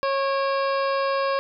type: harmonic tone with a mistuned harmonic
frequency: 547 Hz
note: C#5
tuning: 23 cents flat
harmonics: 1 / 2 / 3 / 4 / 5 / 6 / 7 / 8 / 9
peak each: -23 / -25 / -33 / -39 / -38 / -44 / -43 / -42 / -40 dBFS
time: 0.03-1.39 s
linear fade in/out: 0 ms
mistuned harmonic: 4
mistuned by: +120 cents
effects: none